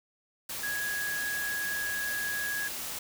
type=tone in noise; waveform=sine; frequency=1661.2 Hz; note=G#6; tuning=in tune; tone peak=-31 dBFS; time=0.63-2.68 s; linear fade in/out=5 ms; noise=white; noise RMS=-37 dBFS; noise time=0.49-2.99 s; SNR=+3 dB; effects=none